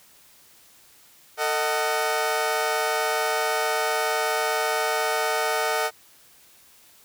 20% pulse chord, D# diminished, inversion second, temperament just, 448 / 622.3 / 746.7 Hz, A4 / D#5 / F#5, +31 / 0 / +16 cents, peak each -22 dBFS, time 1.37-5.91 s, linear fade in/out 50 ms, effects white hiss -54 dBFS RMS until 7.04 s

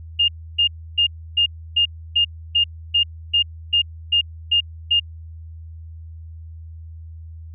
sine tone bursts, 2826 Hz, F7, 20 cents sharp, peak -13 dBFS, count 13, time 0.19-4.999 s, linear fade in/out 10 ms, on 93 ms, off 300 ms, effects added 81 Hz sine -34 dBFS peak until 7.54 s

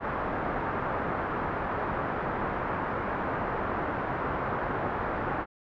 white low-pass noise, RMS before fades -31 dBFS, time 0-5.46 s, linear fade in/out 50 ms, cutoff 1400 Hz, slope 24 dB/octave, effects none

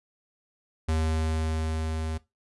square tone with level ramp, 79.4 Hz, D#2, 36 cents sharp, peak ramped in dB -24 to -30 dBFS, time 0.88-2.18 s, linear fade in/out 10 ms, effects noise-tail reverb RT60 0.2 s tail -18 dB re dry + resampled to 24000 Hz

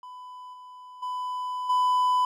triangle tone with level steps, 1000 Hz, B5, 21 cents sharp, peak -38 / -41 / -27 / -18 dBFS, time 0.03-2.25 s, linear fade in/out 2 ms, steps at 0.53 / 1.02 / 1.69 s, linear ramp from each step 10 ms, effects none

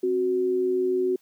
sine tone pair together, 263.6 / 370.1 Hz, C4 / F#4, +13 / 0 cents, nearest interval tritone, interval 587 cents, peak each -31 / -21 dBFS, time 0.03-1.16 s, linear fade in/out 5 ms, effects white hiss -64 dBFS RMS until 1.21 s + high-pass 150 Hz 12 dB/octave

